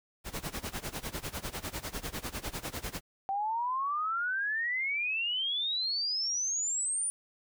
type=noise with tremolo; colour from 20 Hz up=pink; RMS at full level=-35 dBFS; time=0.24-3.01 s; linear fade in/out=50 ms; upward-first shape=sine; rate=10 Hz; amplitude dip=90%
type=exponential sweep; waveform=sine; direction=up; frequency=770 to 9480 Hz; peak=-29 dBFS; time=3.29-7.1 s; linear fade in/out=0 ms
effects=none